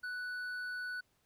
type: tone with hard clipping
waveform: triangle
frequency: 1483 Hz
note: F#6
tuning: 4 cents sharp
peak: -39 dBFS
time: 0.03-1.01 s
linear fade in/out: 10 ms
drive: 8 dB
effects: pink hiss -75 dBFS RMS until 1.25 s

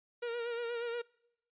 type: tone with vibrato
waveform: 45% pulse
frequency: 471.6 Hz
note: A#4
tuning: 20 cents sharp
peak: -35 dBFS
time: 0.22-1.02 s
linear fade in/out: 10 ms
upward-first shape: sine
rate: 8.4 Hz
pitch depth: 39 cents each way
effects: noise-tail reverb RT60 0.8 s tail -25 dB re dry + resampled to 8000 Hz

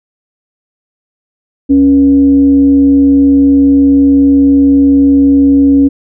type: tone with frequency modulation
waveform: sine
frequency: 277.2 Hz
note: C#4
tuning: in tune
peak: -3 dBFS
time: 1.69-5.89 s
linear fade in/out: 20 ms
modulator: 205 Hz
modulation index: 0.27
effects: none

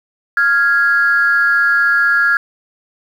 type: tone pair together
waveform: sine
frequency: 1396.9 / 1661.2 Hz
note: F6 / G#6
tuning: 0 / 0 cents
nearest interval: minor third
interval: 300 cents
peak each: -12 dBFS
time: 0.37-2.37 s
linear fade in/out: 2 ms
effects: tanh soft clip ceiling -3 dBFS + 7-bit

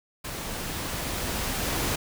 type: noise with level ramp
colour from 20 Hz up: pink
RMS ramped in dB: -35 to -27 dBFS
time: 0.24-1.96 s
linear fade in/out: 10 ms
effects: none

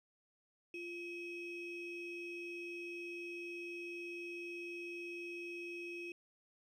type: ring-modulated tone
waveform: triangle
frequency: 1446 Hz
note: F#6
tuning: 40 cents flat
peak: -38 dBFS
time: 0.74-6.12 s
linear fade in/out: 2 ms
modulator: 1100 Hz
effects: none

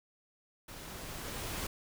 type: noise with level ramp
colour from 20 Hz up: pink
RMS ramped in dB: -48 to -37 dBFS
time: 0.68-1.67 s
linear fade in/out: 5 ms
effects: none

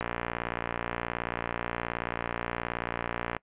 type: click train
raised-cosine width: 0.5 ms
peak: -15 dBFS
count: 198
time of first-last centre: 0.01-3.366 s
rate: 58.7 Hz
effects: noise-tail reverb RT60 0.1 s tail -24 dB re dry + resampled to 8000 Hz

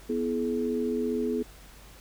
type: chord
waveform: sine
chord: E major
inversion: second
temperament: equal with one note detuned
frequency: 246.9 / 329.6 / 424.8 Hz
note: B3 / E4 / G#4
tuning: 0 / 0 / +39 cents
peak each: -29 / -34 / -29 dBFS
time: 0.09-1.43 s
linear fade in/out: 10 ms
effects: added 50 Hz sine -50 dBFS peak until 2 s + pink hiss -52 dBFS RMS until 2 s

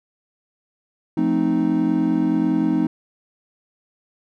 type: chord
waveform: triangle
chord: F dominant seventh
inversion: none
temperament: equal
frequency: 174.61 / 220 / 261.6 / 311.1 Hz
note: F3 / A3 / C4 / Eb4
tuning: 0 / 0 / 0 / 0 cents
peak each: -23 / -22 / -20 / -18 dBFS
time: 1.17-2.87 s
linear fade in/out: 5 ms
effects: none

